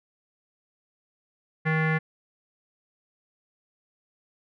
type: tone with low-pass filter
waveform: square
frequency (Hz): 158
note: D#3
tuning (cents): +27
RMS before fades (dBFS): -24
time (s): 1.65-1.99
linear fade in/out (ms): 20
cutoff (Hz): 1900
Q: 8.6
effects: none